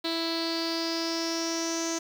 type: tone with low-pass filter sweep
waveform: sawtooth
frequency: 330.2 Hz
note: E4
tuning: 3 cents sharp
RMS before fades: -30 dBFS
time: 0.04-1.99 s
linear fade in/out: 10 ms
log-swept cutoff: 4100 to 6300 Hz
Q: 8.7
effects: 8-bit